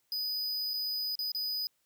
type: tone with dropouts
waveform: square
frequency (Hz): 4978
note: D#8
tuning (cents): 0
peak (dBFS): -32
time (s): 0.12-1.67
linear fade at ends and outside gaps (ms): 1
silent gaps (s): 0.735-0.739 / 1.154-1.19 / 1.318-1.348
effects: white hiss -75 dBFS RMS until 1.85 s